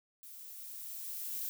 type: noise with level ramp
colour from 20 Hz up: violet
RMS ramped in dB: -51 to -38 dBFS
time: 0.23-1.49 s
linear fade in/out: 0 ms
effects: none